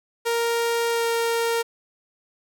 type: tone with pitch glide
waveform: sawtooth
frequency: 466.2 to 463 Hz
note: A#4 to A#4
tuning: 0 to -12 cents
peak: -17 dBFS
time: 0.25-1.63 s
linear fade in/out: 20 ms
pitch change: -12 cents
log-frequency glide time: 0.9-1.05 s
effects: none